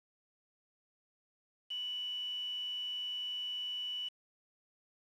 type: tone with quantisation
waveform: sine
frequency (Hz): 2963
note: F#7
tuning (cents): +2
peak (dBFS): -36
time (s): 1.7-4.09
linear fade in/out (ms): 10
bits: 8
effects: low-pass 5000 Hz 12 dB/octave